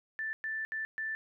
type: tone bursts at uneven times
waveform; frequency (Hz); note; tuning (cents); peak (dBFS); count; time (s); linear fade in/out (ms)
sine; 1765; A6; +5; -33; 4; 0.19-0.33 / 0.44-0.65 / 0.72-0.85 / 0.98-1.15; 0
effects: none